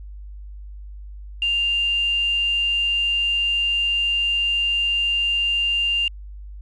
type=tone with quantisation; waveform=sine; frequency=2794 Hz; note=F7; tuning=in tune; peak=-18 dBFS; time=1.42-6.08 s; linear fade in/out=2 ms; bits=7; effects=added 50 Hz sine -34 dBFS peak until 6.61 s + resampled to 24000 Hz